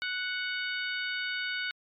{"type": "harmonic tone", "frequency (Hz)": 740, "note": "F#5", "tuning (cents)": 0, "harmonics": [2, 3, 4, 5, 6], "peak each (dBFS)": [-33, -37, -39, -41, -43], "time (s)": [0.02, 1.71], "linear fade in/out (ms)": 0, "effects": ["MP3 96 kbps"]}